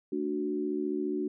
sine chord, D major, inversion second, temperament equal with one note detuned, 220 / 293.7 / 368.7 Hz, A3 / D4 / F#4, 0 / 0 / -6 cents, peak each -37 / -32 / -32 dBFS, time 0.12-1.28 s, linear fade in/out 5 ms, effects none

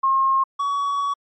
sine / triangle tone pair in turn, 1073 / 1128.2 Hz, C6 / C#6, +43 / +30 cents, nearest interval minor second, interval 87 cents, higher second, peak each -15 / -18 dBFS, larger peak first, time 0.03-0.44 / 0.59-1.14 s, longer second, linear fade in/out 10 ms, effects MP3 32 kbps

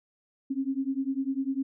sine beating tone pair, 265 / 275 Hz, C4 / C#4, +22 / -14 cents, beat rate 10 Hz, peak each -30 dBFS, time 0.5-1.63 s, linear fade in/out 10 ms, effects none

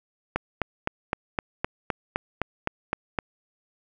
click train, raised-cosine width 0.5 ms, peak -9 dBFS, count 12, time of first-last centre 0.36-3.188 s, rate 3.89 Hz, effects none

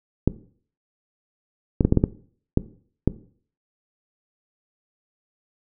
clicks, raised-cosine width 3 ms, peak -3 dBFS, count 8, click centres 0.276 / 1.808 / 1.85 / 1.924 / 1.973 / 2.039 / 2.574 / 3.076 s, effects noise-tail reverb RT60 0.5 s tail -17 dB re dry

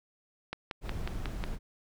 click train, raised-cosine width 0.3 ms, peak -19 dBFS, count 6, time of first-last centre 0.53-1.439 s, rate 5.5 Hz
brown noise, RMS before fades -36 dBFS, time 0.81-1.59 s, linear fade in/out 50 ms
effects none

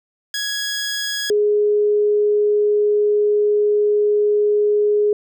15% pulse / sine tone pair in turn, 1667 / 416.8 Hz, G#6 / G#4, +6 / +6 cents, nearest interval 2 octaves, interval 2400 cents, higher first, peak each -15 / -13 dBFS, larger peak second, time 0.34-1.3 / 1.3-5.13 s, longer second, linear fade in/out 2 ms, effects none

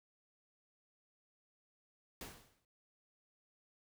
pink noise with exponential decay, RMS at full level -45 dBFS, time 2.21-2.65 s, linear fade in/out 2 ms, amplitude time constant 95 ms, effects none

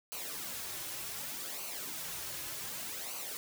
white noise with flanger, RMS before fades -41 dBFS, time 0.12-3.37 s, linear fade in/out 0 ms, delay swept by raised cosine 0.56 to 4.46 ms, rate 0.66 Hz, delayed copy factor -0.65, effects none

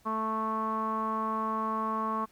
sawtooth tone with low-pass filter, 220 Hz, A3, in tune, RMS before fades -31 dBFS, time 0.05-2.26 s, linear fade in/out 20 ms, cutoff 1100 Hz, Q 9.3, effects pink hiss -63 dBFS RMS until 2.31 s

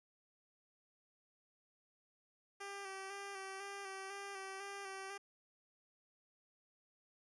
10% pulse tone with vibrato, 392 Hz, G4, in tune, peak -37 dBFS, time 2.6-5.18 s, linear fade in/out 10 ms, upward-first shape square, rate 2 Hz, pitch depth 28 cents each way, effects resampled to 24000 Hz

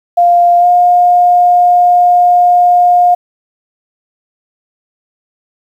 sine tone with pitch glide, 698.5 to 710.7 Hz, F5 to F5, 0 to +30 cents, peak -4 dBFS, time 0.17-3.15 s, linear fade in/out 10 ms, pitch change +30 cents, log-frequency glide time 0.59-0.66 s, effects 7-bit

